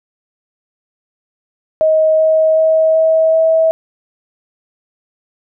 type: tone with pitch steps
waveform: sine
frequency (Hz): 630 / 634 / 638.1 / 642.1 / 646.2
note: D#5 / D#5 / D#5 / E5 / E5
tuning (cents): +21 / +32 / +44 / -46 / -35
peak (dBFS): -8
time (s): 1.81-3.71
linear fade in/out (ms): 0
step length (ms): 380
effects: none